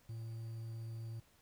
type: tone with quantisation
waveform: triangle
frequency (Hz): 113.5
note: A#2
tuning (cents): -46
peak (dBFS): -40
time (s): 0.09-1.2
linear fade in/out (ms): 5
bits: 11
effects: pink hiss -69 dBFS RMS until 1.41 s